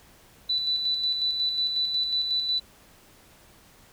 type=tone with tremolo; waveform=sine; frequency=3978 Hz; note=B7; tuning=12 cents sharp; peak=-22 dBFS; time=0.49-2.6 s; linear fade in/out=10 ms; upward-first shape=square; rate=5.5 Hz; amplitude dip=40%; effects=pink hiss -55 dBFS RMS until 3.92 s